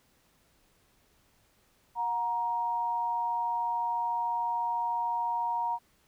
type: tone pair together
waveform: sine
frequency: 726.2 / 940 Hz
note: F#5 / A#5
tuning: -33 / +14 cents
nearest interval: major third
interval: 447 cents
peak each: -36 / -28 dBFS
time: 1.95-5.79 s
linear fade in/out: 50 ms
effects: pink hiss -67 dBFS RMS until 6.07 s